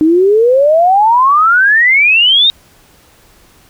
sine exponential sweep, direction up, 303.4 to 3769 Hz, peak -5 dBFS, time 0.01-2.5 s, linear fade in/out 0 ms, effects pink hiss -46 dBFS RMS until 3.69 s

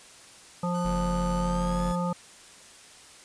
harmonic tone, 176.1 Hz, F3, 15 cents sharp, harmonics 1 / 3 / 5 / 7, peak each -27 / -33 / -34 / -35 dBFS, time 0.63-2.13 s, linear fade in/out 5 ms
5% pulse tone with pitch glide, 1500 to 1713.1 Hz, F#6 to A6, +23 to -47 cents, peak -33 dBFS, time 0.74-1.96 s, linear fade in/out 10 ms, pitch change +230 cents, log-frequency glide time 1.38-1.84 s
square tone, 46.25 Hz, F#1, in tune, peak -31 dBFS, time 0.84-1.93 s, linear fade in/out 20 ms
effects white hiss -50 dBFS RMS until 3.24 s + resampled to 22050 Hz

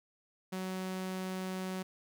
sawtooth tone, 186.8 Hz, F#3, 17 cents sharp, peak -32 dBFS, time 0.52-1.83 s, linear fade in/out 10 ms, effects none

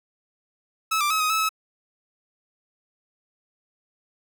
sawtooth tone with pitch steps, 1298 / 1181 / 1283 / 1254 / 1302 / 1293 Hz, E6 / D6 / E6 / D#6 / E6 / E6, -27 / +9 / -47 / +13 / -22 / -34 cents, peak -17 dBFS, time 0.91-1.492 s, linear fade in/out 10 ms, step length 97 ms, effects none

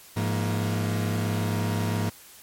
40% pulse tone cluster, 104.6 / 172.1 / 235.2 Hz, G#2 / F3 / A#3, +13 / -25 / +16 cents, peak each -25 / -30 / -31 dBFS, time 0.16-2.1 s, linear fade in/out 10 ms, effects white hiss -49 dBFS RMS until 2.42 s + MP3 64 kbps

